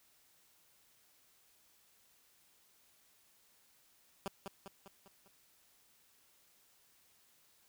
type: tone with echo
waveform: 10% pulse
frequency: 196 Hz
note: G3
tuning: in tune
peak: -29 dBFS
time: 4.26-4.28 s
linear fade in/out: 0 ms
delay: 200 ms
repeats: 5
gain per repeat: -5 dB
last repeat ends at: 5.28 s
effects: white hiss -69 dBFS RMS until 7.68 s